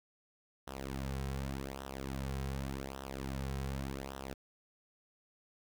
sawtooth tone with flanger, 67.4 Hz, C#2, 48 cents flat, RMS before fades -40 dBFS, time 0.67-4.34 s, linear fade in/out 5 ms, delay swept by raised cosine 0.43 to 3.43 ms, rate 0.86 Hz, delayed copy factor -0.8, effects 10-bit

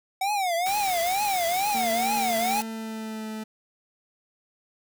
square tone with vibrato, 750 Hz, F#5, 23 cents sharp, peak -24 dBFS, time 0.21-2.61 s, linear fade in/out 5 ms, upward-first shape triangle, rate 2.2 Hz, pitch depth 220 cents each way
white noise, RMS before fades -34 dBFS, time 0.66-2.62 s, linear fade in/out 0 ms
40% pulse tone with pitch glide, 228.6 to 217.9 Hz, A#3 to A3, -34 to -17 cents, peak -31 dBFS, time 1.74-3.44 s, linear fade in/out 10 ms, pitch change -83 cents, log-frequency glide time 2.1-3.28 s
effects none

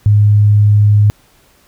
sine tone, 104.1 Hz, G#2, 5 cents sharp, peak -5 dBFS, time 0.06-1.1 s, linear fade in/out 0 ms, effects pink hiss -50 dBFS RMS until 1.67 s

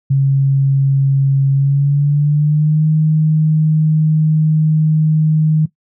sine tone with pitch glide, 137.1 to 155.68 Hz, C#3 to D#3, -19 to +1 cents, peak -9 dBFS, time 0.1-5.66 s, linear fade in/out 10 ms, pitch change +220 cents, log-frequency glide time 1.52-2.87 s, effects noise-tail reverb RT60 0.1 s tail -17 dB re dry

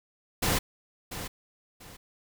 pink noise with echo, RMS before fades -26 dBFS, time 0.42-0.59 s, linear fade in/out 10 ms, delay 690 ms, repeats 2, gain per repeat -11 dB, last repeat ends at 1.97 s, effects none

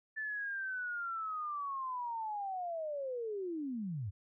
sine linear sweep, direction down, 1761 to 87.3 Hz, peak -36 dBFS, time 0.16-4.11 s, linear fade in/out 20 ms, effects none

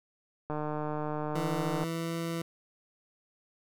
click train, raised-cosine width 1 ms, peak -21 dBFS, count 203, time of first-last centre 0.5-1.838 s, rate 151 Hz
20% pulse tone with pitch glide, 164.81 to 166.63 Hz, E3 to E3, 0 to +19 cents, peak -27 dBFS, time 1.35-2.42 s, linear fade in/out 5 ms, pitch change +19 cents, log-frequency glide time 1.86-2.16 s
effects none

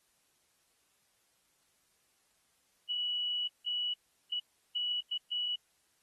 sine tone bursts at uneven times, 2940 Hz, F#7, 12 cents flat, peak -31 dBFS, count 6, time 2.89-3.48 / 3.66-3.94 / 4.32-4.4 / 4.75-5.01 / 5.11-5.18 / 5.31-5.56 s, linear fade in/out 10 ms, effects white hiss -73 dBFS RMS until 6.02 s + AAC 32 kbps

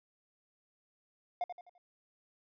triangle tone with echo, 712 Hz, F5, 33 cents sharp, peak -29 dBFS, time 1.41-1.44 s, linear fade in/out 2 ms, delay 85 ms, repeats 4, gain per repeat -8 dB, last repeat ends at 1.78 s, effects resampled to 11025 Hz

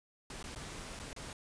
pink noise with dropouts, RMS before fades -45 dBFS, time 0.3-1.33 s, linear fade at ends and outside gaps 2 ms, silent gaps 0.428-0.44 / 0.55-0.559 / 0.992-0.997 / 1.131-1.163 s, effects resampled to 22050 Hz

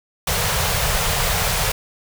pink band-stop noise, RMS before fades -20 dBFS, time 0.27-1.72 s, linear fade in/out 5 ms, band 180 to 440 Hz, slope 48 dB/octave, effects none

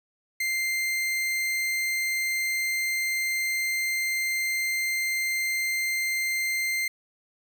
40% pulse tone, 2093 Hz, C7, in tune, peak -24 dBFS, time 0.4-6.88 s, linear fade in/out 5 ms, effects none

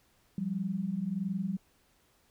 sine tone pair together, 175 / 196.43 Hz, F3 / G3, +4 / +4 cents, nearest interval major second, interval 200 cents, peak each -35 / -32 dBFS, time 0.38-1.57 s, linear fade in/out 2 ms, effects pink hiss -68 dBFS RMS until 2.3 s

